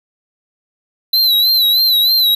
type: tone with vibrato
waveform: square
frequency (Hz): 4000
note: B7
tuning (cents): +21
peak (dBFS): -10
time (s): 1.13-2.35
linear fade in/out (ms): 5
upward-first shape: sine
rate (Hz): 3.2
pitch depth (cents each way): 78
effects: none